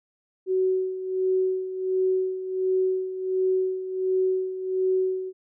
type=tone with tremolo; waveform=sine; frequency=374.5 Hz; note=F#4; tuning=21 cents sharp; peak=-19 dBFS; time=0.46-5.33 s; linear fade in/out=50 ms; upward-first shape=sine; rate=1.4 Hz; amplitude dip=70%; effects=none